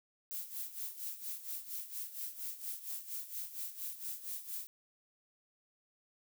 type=noise with tremolo; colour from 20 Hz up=violet; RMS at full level=-40 dBFS; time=0.31-4.67 s; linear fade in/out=0 ms; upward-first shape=sine; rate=4.3 Hz; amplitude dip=75%; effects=none